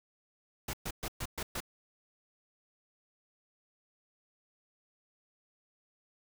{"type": "noise bursts", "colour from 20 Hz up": "pink", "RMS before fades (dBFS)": -37, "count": 6, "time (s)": [0.68, 1.604], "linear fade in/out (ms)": 5, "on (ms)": 54, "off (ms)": 120, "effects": []}